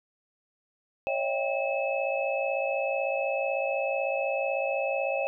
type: tone cluster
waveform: sine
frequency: 549 / 605 / 663 / 789 / 2593 Hz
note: C#5 / D#5 / E5 / G5 / E7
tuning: -17 / -49 / +10 / +11 / -29 cents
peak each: -29 / -35 / -34 / -34 / -33 dBFS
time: 1.07-5.27 s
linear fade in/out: 0 ms
effects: none

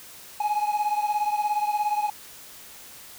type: beating tone pair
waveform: triangle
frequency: 833 / 850 Hz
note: G#5 / G#5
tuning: +5 / +40 cents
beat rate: 17 Hz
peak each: -22 / -26 dBFS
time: 0.4-2.1 s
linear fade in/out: 5 ms
effects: white hiss -45 dBFS RMS until 3.18 s

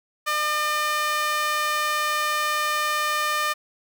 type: tone with high-pass filter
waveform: sawtooth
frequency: 603 Hz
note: D5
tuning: 46 cents sharp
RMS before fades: -24 dBFS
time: 0.26-3.54 s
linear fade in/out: 20 ms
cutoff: 1300 Hz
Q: 1.9
effects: none

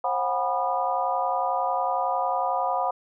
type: tone cluster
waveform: sine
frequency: 533 / 726 / 797 / 981 / 1217 Hz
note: C5 / F#5 / G5 / B5 / D#6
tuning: +32 / -33 / +28 / -12 / -39 cents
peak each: -31 / -26 / -31 / -28 / -32 dBFS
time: 0.04-2.91 s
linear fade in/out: 5 ms
effects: none

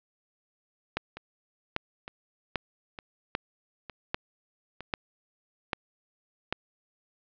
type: two click trains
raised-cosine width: 0.3 ms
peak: -23 / -11 dBFS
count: 5 / 8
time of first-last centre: 1.17-4.806 / 0.97-6.526 s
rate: 1.1 / 1.26 Hz
effects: low-pass 4000 Hz 12 dB/octave

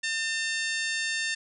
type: harmonic tone with a mistuned harmonic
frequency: 900 Hz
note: A5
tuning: 39 cents sharp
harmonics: 2 / 3 / 4 / 5 / 6 / 7 / 8 / 9 / 10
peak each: -30 / -34 / -36 / -38 / -40 / -41 / -42 / -43 / -44 dBFS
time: 0.03-1.35 s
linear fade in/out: 10 ms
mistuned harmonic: 7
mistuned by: +24 cents
effects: none

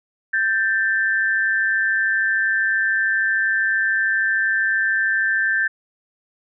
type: tone pair together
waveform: sine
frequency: 1565 / 1772 Hz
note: G6 / A6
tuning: -3 / +12 cents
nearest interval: major second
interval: 215 cents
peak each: -19 / -20 dBFS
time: 0.33-5.68 s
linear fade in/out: 10 ms
effects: none

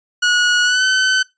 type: tone with pitch glide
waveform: sawtooth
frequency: 1456 to 1521.3 Hz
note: F#6 to F#6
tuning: -28 to +48 cents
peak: -9 dBFS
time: 0.22-1.23 s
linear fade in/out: 10 ms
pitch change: +76 cents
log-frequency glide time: 0.63-0.84 s
effects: noise-tail reverb RT60 0.2 s tail -20 dB re dry + resampled to 16000 Hz

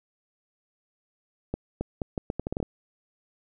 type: accelerating click train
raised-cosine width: 2 ms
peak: -15 dBFS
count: 11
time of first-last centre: 1.54-2.628 s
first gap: 270 ms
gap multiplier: 0.77
effects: none

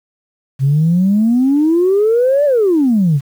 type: exponential two-way sweep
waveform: sine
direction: up then down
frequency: 130.81 to 596 to 130.81 Hz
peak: -8 dBFS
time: 0.59-3.21 s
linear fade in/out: 50 ms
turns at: 2.45 s
effects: tanh soft clip ceiling -5 dBFS + 7-bit

